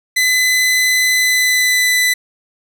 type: tone with pitch glide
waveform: sawtooth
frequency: 2014 to 1996.6 Hz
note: B6 to B6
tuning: +33 to +18 cents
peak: -8 dBFS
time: 0.16-2.14 s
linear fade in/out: 10 ms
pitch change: -15 cents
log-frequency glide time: 1.1-1.93 s
effects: none